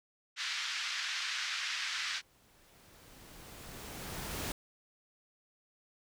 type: band-pass noise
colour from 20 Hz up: pink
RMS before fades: -37 dBFS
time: 0.36-2.22 s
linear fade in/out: 50 ms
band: 1500 to 5600 Hz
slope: 24 dB/octave
type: noise with exponential growth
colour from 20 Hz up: pink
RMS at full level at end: -37 dBFS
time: 1.57-4.52 s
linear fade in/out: 2 ms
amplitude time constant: 640 ms
effects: none